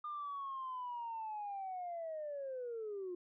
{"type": "linear sweep", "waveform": "sine", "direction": "down", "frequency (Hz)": [1213, 349.2], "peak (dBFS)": -39, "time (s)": [0.04, 3.15], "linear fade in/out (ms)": 5, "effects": ["tanh soft clip ceiling -36 dBFS"]}